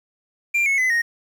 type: tone with pitch steps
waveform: triangle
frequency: 2378 / 2193 / 2023 / 1865.7 Hz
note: D7 / C#7 / B6 / A#6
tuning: +21 / -19 / +41 / +1 cents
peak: -15 dBFS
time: 0.54-1.02 s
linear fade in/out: 10 ms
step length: 120 ms
effects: 8-bit